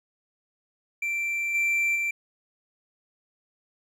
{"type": "tone with level steps", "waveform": "triangle", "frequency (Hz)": 2349, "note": "D7", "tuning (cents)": 0, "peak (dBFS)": [-24, -20, -23], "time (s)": [1.02, 2.11], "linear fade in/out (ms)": 5, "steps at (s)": [1.54, 1.95], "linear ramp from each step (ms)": 10, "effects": []}